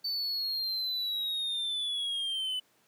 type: linear sweep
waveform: triangle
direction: down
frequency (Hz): 4547 to 2990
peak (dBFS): -29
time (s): 0.04-2.6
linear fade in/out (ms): 10
effects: pink hiss -67 dBFS RMS until 2.87 s + high-pass 200 Hz 12 dB/octave